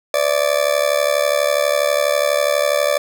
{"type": "tone with amplitude modulation", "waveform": "40% pulse", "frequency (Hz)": 583, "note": "D5", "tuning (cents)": -13, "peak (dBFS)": -10, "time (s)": [0.14, 2.98], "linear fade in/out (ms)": 2, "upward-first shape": "sine", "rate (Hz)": 72.2, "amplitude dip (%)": 85, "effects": []}